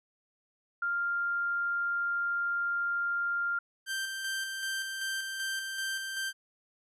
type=tone; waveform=sine; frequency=1396.9 Hz; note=F6; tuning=in tune; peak=-28 dBFS; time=0.82-3.59 s; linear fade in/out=5 ms
type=tone with tremolo; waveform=sawtooth; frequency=1568 Hz; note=G6; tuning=in tune; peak=-28 dBFS; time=3.86-6.33 s; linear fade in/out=50 ms; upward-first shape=square; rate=2.6 Hz; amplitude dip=35%
effects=resampled to 32000 Hz